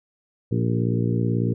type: harmonic tone with a mistuned harmonic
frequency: 58.27 Hz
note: A#1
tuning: in tune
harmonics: 2 / 3 / 4 / 5 / 6 / 7 / 8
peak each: -22 / -26 / -28 / -30 / -32 / -33 / -34 dBFS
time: 0.51-1.54 s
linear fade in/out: 10 ms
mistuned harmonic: 7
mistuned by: -24 cents
effects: none